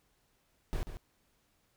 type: noise with echo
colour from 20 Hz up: brown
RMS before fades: -33 dBFS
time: 0.73-0.83 s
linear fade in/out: 0 ms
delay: 140 ms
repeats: 1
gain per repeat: -9 dB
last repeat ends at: 0.97 s
effects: pink hiss -73 dBFS RMS until 1.76 s